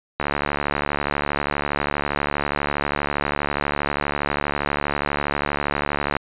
click train, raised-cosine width 0.5 ms, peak -6 dBFS, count 433, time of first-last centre 0.2-6.167 s, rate 72.4 Hz, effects resampled to 8000 Hz

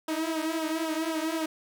sawtooth tone with flanger, 320 Hz, D#4, 49 cents sharp, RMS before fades -30 dBFS, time 0.08-1.46 s, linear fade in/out 5 ms, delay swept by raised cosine 0.44 to 4.54 ms, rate 3.8 Hz, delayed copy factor -0.8, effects none

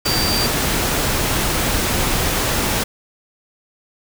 sine tone in noise, 4677 Hz, D8, 8 cents flat, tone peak -20 dBFS, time 0.05-0.47 s, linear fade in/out 10 ms, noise pink, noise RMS -19 dBFS, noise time 0.05-2.84 s, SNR -4 dB, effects none

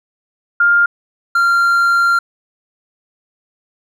sine / triangle tone pair in turn, 1404 / 1385.5 Hz, F6 / F6, +9 / -14 cents, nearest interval unison, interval 23 cents, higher first, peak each -8 dBFS, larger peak neither, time 0.6-0.86 / 1.35-2.19 s, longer second, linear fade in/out 5 ms, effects none

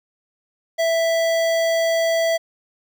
square tone with notch filter, 660 Hz, E5, 2 cents sharp, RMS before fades -19 dBFS, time 0.78-2.38 s, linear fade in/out 20 ms, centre 11000 Hz, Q 1.1, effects 9-bit

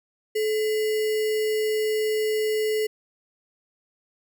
sine tone with sample-and-hold, 431.4 Hz, A4, 34 cents flat, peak -21 dBFS, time 0.35-2.87 s, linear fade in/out 10 ms, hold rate 2450 Hz, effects none

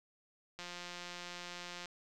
click train, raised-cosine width 0.2 ms, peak -28 dBFS, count 224, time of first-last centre 0.59-1.857 s, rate 176 Hz, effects none

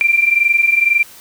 sine tone pair together, 2349 / 2371 Hz, D7 / D7, 0 / +16 cents, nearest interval unison, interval 16 cents, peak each -15 / -12 dBFS, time 0.01-1.03 s, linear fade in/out 0 ms, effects white hiss -40 dBFS RMS until 1.2 s

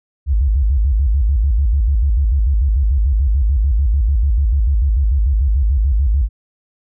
sine tone with vibrato, 60.7 Hz, B1, 29 cents flat, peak -11 dBFS, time 0.26-6.29 s, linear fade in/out 50 ms, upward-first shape square, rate 6.8 Hz, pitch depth 250 cents each way, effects none

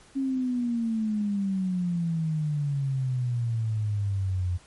sine exponential sweep, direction down, 273.6 to 88 Hz, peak -24 dBFS, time 0.15-4.58 s, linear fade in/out 20 ms, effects pink hiss -55 dBFS RMS until 4.66 s + MP3 48 kbps

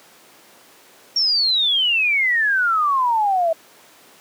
sine exponential sweep, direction down, 5590 to 640 Hz, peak -15 dBFS, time 1.16-3.53 s, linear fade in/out 5 ms, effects pink hiss -48 dBFS RMS until 4.2 s + high-pass 300 Hz 12 dB/octave

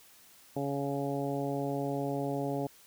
harmonic tone, 140 Hz, C#3, 18 cents sharp, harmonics 1 / 2 / 3 / 4 / 5 / 6, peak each -37 / -35 / -37 / -38 / -39 / -43 dBFS, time 0.56-2.67 s, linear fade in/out 5 ms, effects white hiss -58 dBFS RMS until 2.86 s

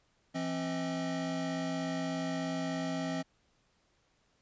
square tone cluster, 168.6 / 265.3 / 638 Hz, E3 / C4 / D#5, +39 / +24 / +43 cents, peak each -39 / -36 / -40 dBFS, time 0.34-3.23 s, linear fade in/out 20 ms, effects pink hiss -72 dBFS RMS until 4.41 s + resampled to 16000 Hz

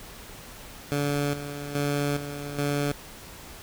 15% pulse tone with tremolo, 144 Hz, D3, 34 cents flat, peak -18 dBFS, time 0.92-2.92 s, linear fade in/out 0 ms, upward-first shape square, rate 1.2 Hz, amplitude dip 65%, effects pink hiss -44 dBFS RMS until 3.62 s

